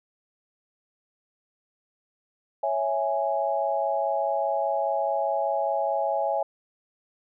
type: chord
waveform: sine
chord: C# minor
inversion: none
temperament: equal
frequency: 554.4 / 659.3 / 830.6 Hz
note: C#5 / E5 / G#5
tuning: 0 / 0 / 0 cents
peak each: -28 / -27 / -27 dBFS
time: 2.63-6.43 s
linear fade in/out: 5 ms
effects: none